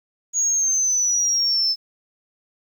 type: exponential sweep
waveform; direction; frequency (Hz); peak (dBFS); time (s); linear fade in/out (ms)
sine; down; 6720 to 5240; -16; 0.33-1.76; 50
effects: tanh soft clip ceiling -13 dBFS + 9-bit